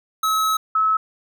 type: tone pair in turn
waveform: square / sine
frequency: 1288 / 1294.9 Hz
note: E6 / E6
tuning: -41 / -31 cents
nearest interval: unison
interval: 10 cents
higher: second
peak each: -18 / -15 dBFS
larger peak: second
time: 0.23-0.57 / 0.75-0.97 s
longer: first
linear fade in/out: 5 ms
effects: none